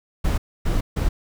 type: noise bursts at uneven times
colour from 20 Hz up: brown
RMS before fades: -20 dBFS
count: 3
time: 0.24-0.38 / 0.65-0.81 / 0.96-1.09 s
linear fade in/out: 10 ms
effects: none